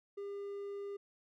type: tone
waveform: triangle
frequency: 401.9 Hz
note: G4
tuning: 43 cents sharp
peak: -38 dBFS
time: 0.17-0.97 s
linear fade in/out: 10 ms
effects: none